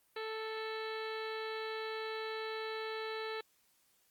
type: harmonic tone with a mistuned harmonic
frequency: 440 Hz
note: A4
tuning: in tune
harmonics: 1 / 2 / 3 / 4 / 5 / 6 / 7 / 8 / 9 / 10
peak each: -40 / -47 / -47 / -47 / -50 / -52 / -56 / -57 / -50 / -57 dBFS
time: 0.16-3.41 s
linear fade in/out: 5 ms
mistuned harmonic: 8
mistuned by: -78 cents
effects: white hiss -72 dBFS RMS until 4.1 s + Opus 32 kbps